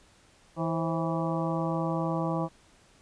harmonic tone with a mistuned harmonic, 163.7 Hz, E3, 12 cents flat, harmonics 1 / 2 / 3 / 4 / 5 / 6 / 7, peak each -30 / -33 / -35 / -36 / -37 / -38 / -38 dBFS, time 0.56-2.49 s, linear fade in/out 50 ms, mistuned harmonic 3, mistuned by +110 cents, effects pink hiss -60 dBFS RMS until 3.01 s + resampled to 22050 Hz

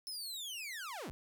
sawtooth linear sweep, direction down, 5300 to 49 Hz, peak -38 dBFS, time 0.07-1.11 s, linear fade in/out 0 ms, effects none

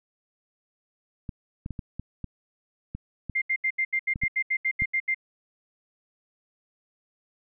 clicks, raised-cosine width 5 ms, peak -21 dBFS, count 11, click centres 1.292 / 1.661 / 1.707 / 1.792 / 1.996 / 2.243 / 2.95 / 3.297 / 4.159 / 4.236 / 4.821 s
sine tone bursts, 2100 Hz, C7, 6 cents sharp, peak -22 dBFS, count 13, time 3.35-5.146 s, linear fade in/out 10 ms, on 68 ms, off 76 ms
effects none

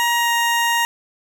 20% pulse tone with pitch glide, 946 to 938.4 Hz, A#5 to A#5, +25 to +11 cents, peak -11 dBFS, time 0-0.85 s, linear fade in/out 0 ms, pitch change -14 cents, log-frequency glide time 0.16-0.32 s, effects none

